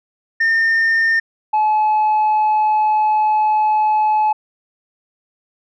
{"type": "tone pair in turn", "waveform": "sine", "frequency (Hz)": [1815, 856.6], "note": ["A#6", "A5"], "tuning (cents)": [-47, -47], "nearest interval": "octave + minor second", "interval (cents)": 1300, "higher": "first", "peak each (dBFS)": -10, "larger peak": "neither", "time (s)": [[0.4, 1.2], [1.53, 4.33]], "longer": "second", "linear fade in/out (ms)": 10, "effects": ["tanh soft clip ceiling -11 dBFS"]}